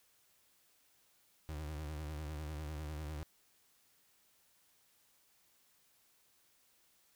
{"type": "tone with vibrato", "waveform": "35% pulse", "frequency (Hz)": 76, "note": "D#2", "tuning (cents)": -40, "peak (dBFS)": -39, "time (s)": [1.49, 3.23], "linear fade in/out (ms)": 0, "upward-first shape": "sine", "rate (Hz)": 10, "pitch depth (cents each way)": 69, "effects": ["white hiss -71 dBFS RMS until 7.15 s"]}